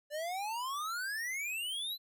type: exponential sweep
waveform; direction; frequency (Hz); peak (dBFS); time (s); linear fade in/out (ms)
square; up; 578 to 4100; -36; 0.1-1.98; 50
effects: none